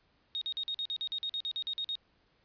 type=tone bursts; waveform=sine; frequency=3729 Hz; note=A#7; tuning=in tune; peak=-32 dBFS; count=15; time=0.35-1.954 s; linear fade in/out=0 ms; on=64 ms; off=46 ms; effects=pink hiss -70 dBFS RMS until 2.44 s + resampled to 11025 Hz